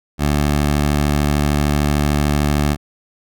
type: tone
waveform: 15% pulse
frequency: 73.3 Hz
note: D2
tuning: 3 cents flat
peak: -8 dBFS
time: 0.18-2.77 s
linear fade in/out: 50 ms
effects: none